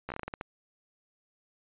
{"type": "slowing click train", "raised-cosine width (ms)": 0.5, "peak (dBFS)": -21, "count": 10, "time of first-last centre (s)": [0.09, 0.411], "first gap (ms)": 13, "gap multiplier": 1.24, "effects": ["resampled to 8000 Hz"]}